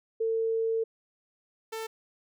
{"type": "tone pair in turn", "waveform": ["sine", "sawtooth"], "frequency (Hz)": [450.1, 445.4], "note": ["A4", "A4"], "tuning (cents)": [39, 21], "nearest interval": "unison", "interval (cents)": 18, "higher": "first", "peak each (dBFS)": [-25, -30], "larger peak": "first", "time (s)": [[0.2, 0.84], [1.72, 1.87]], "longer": "first", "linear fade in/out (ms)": 10, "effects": []}